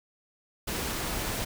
pink noise, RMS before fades -32 dBFS, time 0.67-1.45 s, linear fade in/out 10 ms, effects none

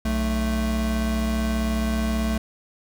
square tone pair together, 61.74 / 220.2 Hz, B1 / A3, 0 / +2 cents, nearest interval octave + minor seventh, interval 2202 cents, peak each -25 dBFS, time 0.05-2.38 s, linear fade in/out 5 ms, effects none

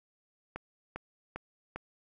click train, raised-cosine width 0.5 ms, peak -23 dBFS, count 4, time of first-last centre 0.56-1.76 s, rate 2.5 Hz, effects none

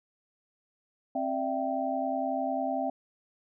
sine tone cluster, 266.8 / 598 / 669 / 778 Hz, C4 / D5 / E5 / G5, +34 / +31 / +25 / -13 cents, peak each -33 / -36 / -32 / -33 dBFS, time 1.15-2.9 s, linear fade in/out 5 ms, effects none

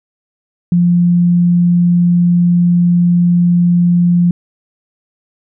sine tone, 174.61 Hz, F3, in tune, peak -7 dBFS, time 0.72-4.31 s, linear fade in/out 2 ms, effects none

